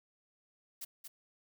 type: noise with echo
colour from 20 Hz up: blue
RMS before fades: -42 dBFS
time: 0.81-0.85 s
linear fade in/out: 10 ms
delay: 230 ms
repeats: 1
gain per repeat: -5 dB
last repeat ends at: 1.08 s
effects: none